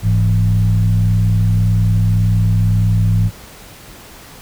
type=tone with frequency modulation; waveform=sine; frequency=104.6 Hz; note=G#2; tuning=13 cents sharp; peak=-10 dBFS; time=0.02-3.31 s; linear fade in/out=50 ms; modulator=61.8 Hz; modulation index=0.79; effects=pink hiss -38 dBFS RMS until 4.41 s